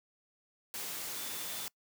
sine tone in noise, 3516 Hz, A7, 2 cents flat, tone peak -49 dBFS, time 1.17-1.66 s, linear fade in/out 0 ms, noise white, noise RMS -40 dBFS, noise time 0.74-1.68 s, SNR -12 dB, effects noise-tail reverb RT60 0.1 s tail -25 dB re dry + high-pass 100 Hz 12 dB/octave

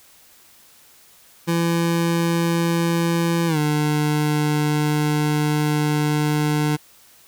25% pulse tone with pitch glide, 168.5 to 150.12 Hz, E3 to D3, +38 to +38 cents, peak -14 dBFS, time 1.47-6.77 s, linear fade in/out 20 ms, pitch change -200 cents, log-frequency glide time 3.47-3.58 s, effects white hiss -51 dBFS RMS until 7.27 s

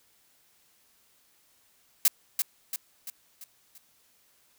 blue noise with echo, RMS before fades -20 dBFS, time 2.05-2.08 s, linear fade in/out 2 ms, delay 340 ms, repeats 5, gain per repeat -6 dB, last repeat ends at 3.78 s, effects white hiss -65 dBFS RMS until 4.58 s

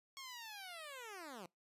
10% pulse linear sweep, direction down, 1102 to 164 Hz, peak -40 dBFS, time 0.17-1.46 s, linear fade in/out 0 ms, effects noise-tail reverb RT60 0.2 s tail -26 dB re dry + resampled to 32000 Hz

